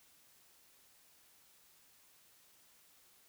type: silence
effects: white hiss -66 dBFS RMS until 3.28 s